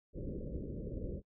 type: low-pass noise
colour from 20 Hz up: pink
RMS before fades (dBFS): -41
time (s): 0.13-1.22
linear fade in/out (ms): 50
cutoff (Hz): 560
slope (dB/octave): 96
effects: noise-tail reverb RT60 0.1 s tail -24 dB re dry